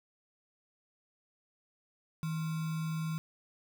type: tone with sample-and-hold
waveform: sine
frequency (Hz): 160.4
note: E3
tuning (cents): -47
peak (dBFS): -32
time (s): 2.23-3.18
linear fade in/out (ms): 0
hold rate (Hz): 1225
effects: none